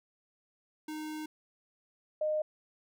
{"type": "tone pair in turn", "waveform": ["square", "sine"], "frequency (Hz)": [308.4, 614], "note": ["D#4", "D#5"], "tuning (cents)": [-15, -23], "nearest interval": "octave", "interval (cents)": 1192, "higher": "second", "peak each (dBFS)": [-38, -28], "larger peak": "second", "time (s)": [[0.88, 1.26], [2.21, 2.42]], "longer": "first", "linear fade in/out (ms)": 5, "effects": []}